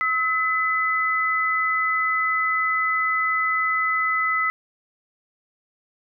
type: tone pair together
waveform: sine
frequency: 1292 / 2009 Hz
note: E6 / B6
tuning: -35 / +29 cents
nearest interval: minor sixth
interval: 764 cents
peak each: -22 dBFS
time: 0.01-4.5 s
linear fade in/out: 0 ms
effects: none

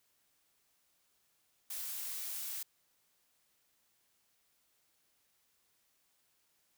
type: noise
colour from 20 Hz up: blue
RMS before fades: -41 dBFS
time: 1.7-2.63 s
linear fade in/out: 5 ms
effects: white hiss -75 dBFS RMS until 6.77 s

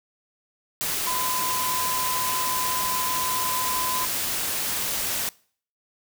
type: tone in noise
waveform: sine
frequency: 1014 Hz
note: B5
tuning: 45 cents sharp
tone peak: -27 dBFS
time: 1.07-4.05 s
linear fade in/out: 0 ms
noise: white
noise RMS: -27 dBFS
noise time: 0.81-5.29 s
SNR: -3 dB
effects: noise-tail reverb RT60 0.5 s tail -23 dB re dry

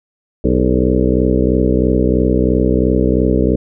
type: harmonic tone with a mistuned harmonic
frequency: 63 Hz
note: B1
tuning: 35 cents sharp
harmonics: 1 / 2 / 3 / 4 / 5 / 6 / 7 / 8 / 9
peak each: -17 / -21 / -18 / -18 / -18 / -22 / -19 / -22 / -26 dBFS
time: 0.44-3.56 s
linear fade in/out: 5 ms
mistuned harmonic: 6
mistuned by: +87 cents
effects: none

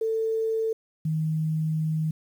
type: tone pair in turn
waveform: sine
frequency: 445.4 / 157.47 Hz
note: A4 / D#3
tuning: +21 / +21 cents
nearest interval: octave + tritone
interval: 1800 cents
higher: first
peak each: -23 dBFS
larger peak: neither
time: 0.01-0.73 / 1.05-2.11 s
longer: second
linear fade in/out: 5 ms
effects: 9-bit

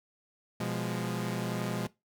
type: chord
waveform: sawtooth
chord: F diminished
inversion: second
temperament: equal with one note detuned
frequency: 123.47 / 174.61 / 206.1 Hz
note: Cb3 / F3 / Ab3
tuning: 0 / 0 / -13 cents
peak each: -32 dBFS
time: 0.6-1.87 s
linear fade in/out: 5 ms
effects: noise-tail reverb RT60 0.2 s tail -19 dB re dry

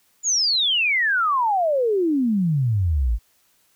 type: exponential sweep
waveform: sine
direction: down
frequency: 7040 to 50.9 Hz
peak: -17 dBFS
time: 0.23-3.19 s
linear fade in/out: 50 ms
effects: white hiss -62 dBFS RMS until 3.75 s

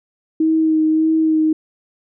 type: tone with vibrato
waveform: sine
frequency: 316.2 Hz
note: D#4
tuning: 28 cents sharp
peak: -12 dBFS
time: 0.4-1.53 s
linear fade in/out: 5 ms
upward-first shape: sine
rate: 1.7 Hz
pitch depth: 18 cents each way
effects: none

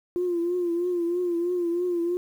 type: tone with vibrato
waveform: sine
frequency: 349.2 Hz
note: F4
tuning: in tune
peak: -22 dBFS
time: 0.16-2.17 s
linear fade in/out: 0 ms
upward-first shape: triangle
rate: 3.1 Hz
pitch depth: 68 cents each way
effects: tanh soft clip ceiling -18 dBFS + 9-bit

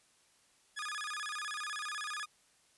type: tone with vibrato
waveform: sawtooth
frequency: 1441 Hz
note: F#6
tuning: 46 cents flat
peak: -34 dBFS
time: 0.76-2.26 s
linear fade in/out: 20 ms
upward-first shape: square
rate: 16 Hz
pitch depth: 280 cents each way
effects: white hiss -68 dBFS RMS until 2.77 s + resampled to 24000 Hz

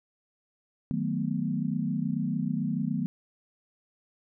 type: chord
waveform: sine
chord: B dominant seventh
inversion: first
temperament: equal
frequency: 155.56 / 185 / 220 / 246.9 Hz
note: D#3 / F#3 / A3 / B3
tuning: 0 / 0 / 0 / 0 cents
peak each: -32 dBFS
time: 0.91-3.06 s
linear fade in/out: 0 ms
effects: none

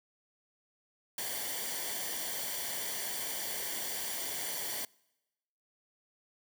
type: noise with comb filter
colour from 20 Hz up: white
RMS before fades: -37 dBFS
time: 1.18-4.85 s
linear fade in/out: 2 ms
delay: 0.77 ms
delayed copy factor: -0.65
effects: noise-tail reverb RT60 1.0 s tail -26 dB re dry

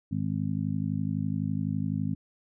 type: harmonic tone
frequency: 51.91 Hz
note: G#1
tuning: in tune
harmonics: 2 / 3 / 4 / 5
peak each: -33 / -31 / -32 / -34 dBFS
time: 0.11-2.15 s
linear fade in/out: 10 ms
effects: none

